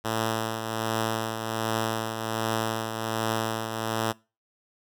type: tone with tremolo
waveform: 5% pulse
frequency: 111.6 Hz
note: A2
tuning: 25 cents sharp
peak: -13 dBFS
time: 0.04-4.13 s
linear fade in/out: 20 ms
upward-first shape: triangle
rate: 1.3 Hz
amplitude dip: 55%
effects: noise-tail reverb RT60 0.3 s tail -23 dB re dry